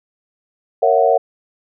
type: chord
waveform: sine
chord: F# dominant seventh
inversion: first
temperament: just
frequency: 462.5 / 555 / 666 / 740 Hz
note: A#4 / C#5 / E5 / F#5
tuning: -14 / +2 / +18 / 0 cents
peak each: -16 dBFS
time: 0.82-1.18 s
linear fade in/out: 10 ms
effects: none